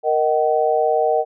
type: chord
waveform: sine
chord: D# minor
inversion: second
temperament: equal with one note detuned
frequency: 466.2 / 622.3 / 759.5 Hz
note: A#4 / D#5 / F#5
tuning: 0 / 0 / +45 cents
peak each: -19 dBFS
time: 0.03-1.25 s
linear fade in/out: 50 ms
effects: none